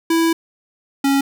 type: tone pair in turn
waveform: square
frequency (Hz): 329.6 / 276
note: E4 / C#4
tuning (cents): 0 / -7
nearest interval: minor third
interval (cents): 307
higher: first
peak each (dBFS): -14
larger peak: neither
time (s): 0.1-0.33 / 1.04-1.21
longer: first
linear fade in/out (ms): 5
effects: none